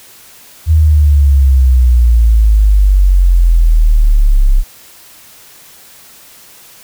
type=exponential sweep; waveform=sine; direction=down; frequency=80.4 to 32.7 Hz; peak=-4 dBFS; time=0.66-4.64 s; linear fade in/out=50 ms; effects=white hiss -39 dBFS RMS until 6.83 s